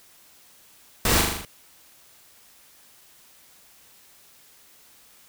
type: noise with echo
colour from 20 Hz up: pink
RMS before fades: -21 dBFS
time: 1.05-1.21 s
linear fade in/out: 2 ms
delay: 40 ms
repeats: 6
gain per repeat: -3 dB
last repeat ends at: 1.45 s
effects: white hiss -54 dBFS RMS until 5.28 s